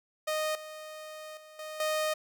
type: tone with level steps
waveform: sawtooth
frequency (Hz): 619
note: D#5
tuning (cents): -9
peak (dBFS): -25 / -38 / -46 / -35 / -24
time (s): 0.27-2.14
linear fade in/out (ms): 10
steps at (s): 0.55 / 1.37 / 1.59 / 1.8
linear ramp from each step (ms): 2
effects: none